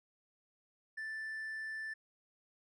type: tone with hard clipping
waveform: sine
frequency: 1763 Hz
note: A6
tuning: 3 cents sharp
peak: -40 dBFS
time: 0.97-1.94 s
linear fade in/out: 10 ms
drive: 2 dB
effects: none